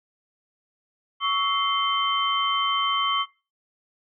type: tone cluster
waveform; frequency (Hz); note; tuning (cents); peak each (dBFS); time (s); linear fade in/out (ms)
sine; 1118 / 1305 / 2097 / 3097; C#6 / E6 / C7 / G7; +14 / -18 / +3 / -22; -23 / -31 / -32 / -25; 1.2-3.26; 50
effects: noise-tail reverb RT60 0.3 s tail -18 dB re dry